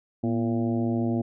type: harmonic tone with a mistuned harmonic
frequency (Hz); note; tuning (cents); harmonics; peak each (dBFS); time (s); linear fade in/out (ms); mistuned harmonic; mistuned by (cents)
113.9; A#2; -40; 1 / 2 / 3 / 4 / 5 / 6 / 7; -29 / -25 / -30 / -40 / -38 / -37 / -44; 0.23-1.22; 10; 2; +72
effects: none